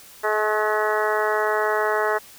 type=harmonic tone with a mistuned harmonic; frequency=213.3 Hz; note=G#3; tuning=46 cents sharp; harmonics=2 / 3 / 4 / 5 / 6 / 7 / 8 / 9; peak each=-24 / -26 / -27 / -28 / -29 / -29 / -30 / -31 dBFS; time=0.23-2.19 s; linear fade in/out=20 ms; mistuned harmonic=5; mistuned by=+17 cents; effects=white hiss -46 dBFS RMS until 2.38 s